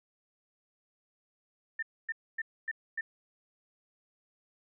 sine tone bursts, 1798 Hz, A6, 37 cents sharp, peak -31 dBFS, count 5, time 1.79-3.01 s, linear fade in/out 5 ms, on 36 ms, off 260 ms, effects none

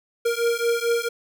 square beating tone pair, 466.2 / 470.7 Hz, A#4 / A#4, 0 / +17 cents, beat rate 4.5 Hz, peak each -24 dBFS, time 0.25-1.09 s, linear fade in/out 10 ms, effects none

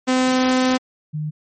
sawtooth / sine tone pair in turn, 256.5 / 152.52 Hz, C4 / D#3, -34 / -34 cents, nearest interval major sixth, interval 900 cents, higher first, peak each -11 / -22 dBFS, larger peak first, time 0.07-0.78 / 1.13-1.31 s, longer first, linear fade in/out 20 ms, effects MP3 32 kbps

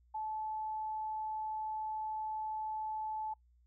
sine tone, 867 Hz, A5, 26 cents flat, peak -36 dBFS, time 0.14-3.34 s, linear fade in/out 10 ms, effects noise-tail reverb RT60 0.1 s tail -23 dB re dry + added 60 Hz sine -64 dBFS peak until 3.66 s

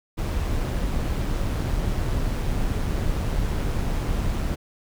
brown noise with amplitude modulation, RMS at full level -23 dBFS, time 0.17-4.56 s, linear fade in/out 20 ms, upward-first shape sine, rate 148 Hz, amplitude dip 30%, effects none

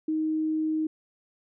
sine tone, 313.2 Hz, D#4, 11 cents sharp, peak -24 dBFS, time 0.08-0.87 s, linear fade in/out 5 ms, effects none

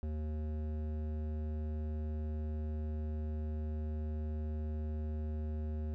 sine tone with hard clipping, 76.7 Hz, D#2, 24 cents flat, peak -37 dBFS, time 0.03-5.94 s, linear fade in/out 0 ms, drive 13 dB, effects none

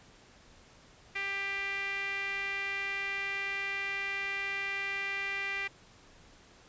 sawtooth tone with band-pass filter, 395 Hz, G4, 13 cents sharp, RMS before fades -35 dBFS, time 1.15-5.68 s, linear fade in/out 10 ms, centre 2200 Hz, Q 6.9, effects pink hiss -58 dBFS RMS until 6.68 s + resampled to 16000 Hz

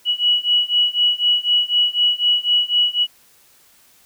sine beating tone pair, 2928 / 2932 Hz, F#7 / F#7, -19 / -16 cents, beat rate 4 Hz, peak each -18 / -17 dBFS, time 0.05-3.07 s, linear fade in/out 50 ms, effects white hiss -53 dBFS RMS until 4.05 s

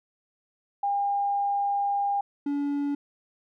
sine / triangle tone pair in turn, 805 / 285.6 Hz, G5 / D4, +46 / -48 cents, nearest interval octave + tritone, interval 1794 cents, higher first, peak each -23 / -23 dBFS, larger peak neither, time 0.83-2.21 / 2.46-2.95 s, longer first, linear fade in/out 5 ms, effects none

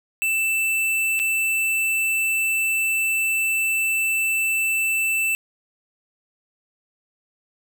square tone with dropouts, 2655 Hz, E7, 12 cents sharp, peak -20 dBFS, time 0.22-5.35 s, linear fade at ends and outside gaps 0 ms, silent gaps 1.192-1.198 s, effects none

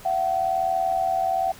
sine tone pair together, 677 / 758 Hz, E5 / F#5, +46 / +42 cents, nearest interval major second, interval 196 cents, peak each -25 / -22 dBFS, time 0.05-1.52 s, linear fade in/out 5 ms, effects pink hiss -45 dBFS RMS until 1.59 s

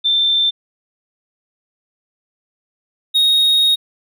sine / triangle tone pair in turn, 3563 / 3746 Hz, A7 / A#7, +21 / +8 cents, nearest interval minor second, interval 87 cents, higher second, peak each -12 / -9 dBFS, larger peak second, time 0.04-0.51 / 3.14-3.76 s, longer second, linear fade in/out 20 ms, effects none

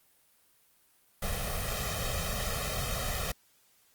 pink noise with comb filter, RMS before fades -33 dBFS, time 1.22-3.32 s, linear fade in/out 5 ms, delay 1.6 ms, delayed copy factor +1, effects white hiss -66 dBFS RMS until 3.94 s + Opus 32 kbps

